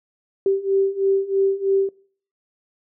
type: beating tone pair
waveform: sine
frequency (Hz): 388.3 / 391.4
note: G4 / G4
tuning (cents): -16 / -3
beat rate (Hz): 3.1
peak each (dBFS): -21 / -19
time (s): 0.46-1.89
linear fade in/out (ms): 2
effects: noise-tail reverb RT60 0.5 s tail -21 dB re dry